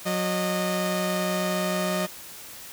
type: tone pair together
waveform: sawtooth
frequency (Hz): 182.84 / 615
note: F#3 / D#5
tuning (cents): -20 / -20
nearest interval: octave + major sixth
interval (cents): 2100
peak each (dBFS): -23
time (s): 0.05-2.07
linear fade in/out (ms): 20
effects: white hiss -42 dBFS RMS until 2.72 s